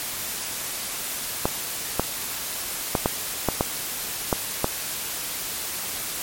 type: clicks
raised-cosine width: 1 ms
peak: -5 dBFS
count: 8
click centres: 1.455 / 1.996 / 2.952 / 3.059 / 3.487 / 3.609 / 4.328 / 4.644 s
effects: white hiss -30 dBFS RMS until 6.22 s + MP3 64 kbps